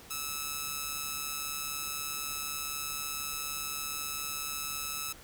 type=tone with amplitude modulation; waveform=5% pulse; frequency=1302 Hz; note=E6; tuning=22 cents flat; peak=-20 dBFS; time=0.1-5.13 s; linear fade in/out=10 ms; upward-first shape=sine; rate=144 Hz; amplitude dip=55%; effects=pink hiss -52 dBFS RMS until 5.23 s